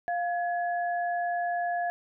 sine tone pair together, 701 / 1690.5 Hz, F5 / G#6, +6 / +30 cents, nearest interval octave + minor third, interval 1524 cents, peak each -27 / -35 dBFS, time 0.08-1.9 s, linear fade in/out 0 ms, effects none

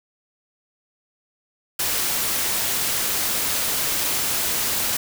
white noise, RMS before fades -23 dBFS, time 1.79-4.97 s, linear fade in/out 5 ms, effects none

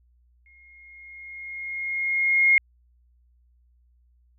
sine tone with exponential growth, 2145 Hz, C7, 42 cents sharp, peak -13 dBFS, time 0.46-2.58 s, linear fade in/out 1 ms, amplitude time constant 460 ms, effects added 60 Hz sine -58 dBFS peak until 4.38 s

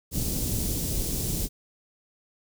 pink band-stop noise, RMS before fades -28 dBFS, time 0.11-1.49 s, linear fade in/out 50 ms, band 300 to 6300 Hz, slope 12 dB/octave, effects none

